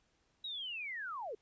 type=linear sweep; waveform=sine; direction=down; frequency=3893 to 387.7 Hz; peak=-39 dBFS; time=0.44-1.35 s; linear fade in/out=5 ms; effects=pink hiss -75 dBFS RMS until 1.41 s + resampled to 16000 Hz